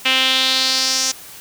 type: tone with band-pass filter sweep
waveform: sawtooth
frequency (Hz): 261.6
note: C4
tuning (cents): 0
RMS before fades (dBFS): -17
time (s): 0.05-1.12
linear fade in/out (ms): 10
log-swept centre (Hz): 2800 to 6100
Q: 3.4
effects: white hiss -38 dBFS RMS until 1.4 s